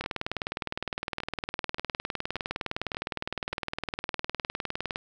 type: two click trains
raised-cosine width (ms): 0.3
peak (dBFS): -20 / -14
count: 7 / 98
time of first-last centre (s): 0.04-3.528 / 0.01-4.959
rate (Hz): 1.72 / 19.6
effects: none